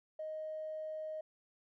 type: tone with tanh clipping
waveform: triangle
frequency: 624 Hz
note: D#5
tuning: 5 cents sharp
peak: -39 dBFS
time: 0.19-1.21 s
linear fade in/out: 5 ms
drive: 4 dB
effects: none